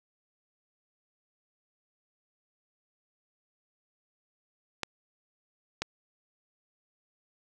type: clicks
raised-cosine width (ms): 0.2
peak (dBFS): -13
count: 2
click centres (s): 4.833 / 5.82
effects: none